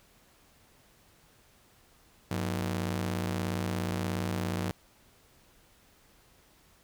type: ring-modulated tone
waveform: sawtooth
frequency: 138.59 Hz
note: C#3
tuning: in tune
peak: -23 dBFS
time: 2.31-4.71 s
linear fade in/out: 0 ms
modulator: 40.8 Hz
effects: pink hiss -62 dBFS RMS until 6.83 s

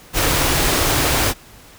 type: band-stop noise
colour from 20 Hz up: pink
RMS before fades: -17 dBFS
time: 0.13-1.34 s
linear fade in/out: 50 ms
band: 170 to 240 Hz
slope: 96 dB/octave
effects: pink hiss -44 dBFS RMS until 1.78 s

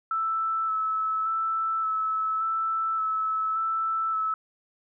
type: tone with vibrato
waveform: sine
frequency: 1312 Hz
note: E6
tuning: 9 cents flat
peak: -24 dBFS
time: 0.11-4.34 s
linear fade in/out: 2 ms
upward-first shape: square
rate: 0.87 Hz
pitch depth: 13 cents each way
effects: none

